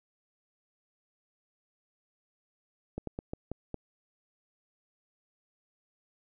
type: slowing click train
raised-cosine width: 2 ms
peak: -22 dBFS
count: 6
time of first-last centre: 2.98-3.743 s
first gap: 93 ms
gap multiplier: 1.25
effects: none